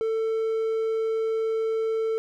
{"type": "tone", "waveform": "triangle", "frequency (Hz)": 445.5, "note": "A4", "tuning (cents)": 22, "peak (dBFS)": -21, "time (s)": [0.01, 2.18], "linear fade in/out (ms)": 0, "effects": []}